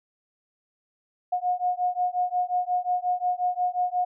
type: beating tone pair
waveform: sine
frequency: 719 / 724.6 Hz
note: F#5 / F#5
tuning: -50 / -36 cents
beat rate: 5.6 Hz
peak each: -26 dBFS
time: 1.32-4.05 s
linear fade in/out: 10 ms
effects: none